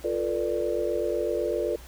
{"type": "chord", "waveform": "sine", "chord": "B half-diminished seventh", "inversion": "second", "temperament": "equal with one note detuned", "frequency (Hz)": [349.2, 440, 487.9, 587.3], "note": ["F4", "A4", "B4", "D5"], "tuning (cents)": [0, 0, -21, 0], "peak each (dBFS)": -30, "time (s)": [0.04, 1.76], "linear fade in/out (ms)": 5, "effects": ["added 60 Hz sine -45 dBFS peak until 1.87 s", "pink hiss -49 dBFS RMS until 1.87 s"]}